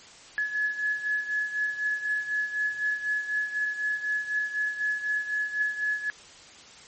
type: beating tone pair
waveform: sine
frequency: 1700 / 1704 Hz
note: G#6 / G#6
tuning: +40 / +44 cents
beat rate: 4 Hz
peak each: -27 / -32 dBFS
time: 0.38-6.1 s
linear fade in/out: 0 ms
effects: white hiss -49 dBFS RMS until 6.87 s + MP3 32 kbps